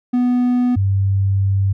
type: tone pair in turn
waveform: triangle / sine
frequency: 246.9 / 97.75 Hz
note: B3 / G2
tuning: 0 / -4 cents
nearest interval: octave + major third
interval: 1604 cents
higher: first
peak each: -11 / -13 dBFS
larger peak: first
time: 0.13-0.76 / 0.76-1.73 s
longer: second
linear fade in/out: 10 ms
effects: none